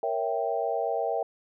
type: chord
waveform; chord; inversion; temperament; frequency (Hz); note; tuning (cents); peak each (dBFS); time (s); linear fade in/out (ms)
sine; A# diminished seventh; none; equal; 466.2 / 554.4 / 659.3 / 784; A#4 / C#5 / E5 / G5; 0 / 0 / 0 / 0; -31 / -33 / -30 / -31; 0.03-1.23; 2
effects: none